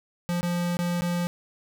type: tone with dropouts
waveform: square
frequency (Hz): 174.61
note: F3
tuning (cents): 0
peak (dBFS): -25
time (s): 0.29-1.27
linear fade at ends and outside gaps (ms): 0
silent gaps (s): 0.41-0.43 / 0.769-0.79 / 1.009-1.02
effects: none